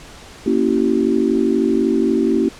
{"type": "chord", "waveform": "sine", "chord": "A# diminished seventh", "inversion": "none", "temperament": "equal with one note detuned", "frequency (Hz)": [233.1, 277.2, 329.6, 382.2], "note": ["A#3", "C#4", "E4", "G4"], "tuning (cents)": [0, 0, 0, -44], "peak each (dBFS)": -19, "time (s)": [0.46, 2.49], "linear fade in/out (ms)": 5, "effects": ["pink hiss -39 dBFS RMS until 2.59 s", "low-pass 8000 Hz 12 dB/octave"]}